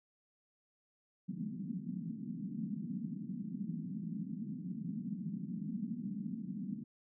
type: band-pass noise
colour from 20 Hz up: white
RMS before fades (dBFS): -41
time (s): 1.28-6.84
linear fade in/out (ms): 10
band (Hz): 160 to 240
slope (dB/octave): 48
effects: none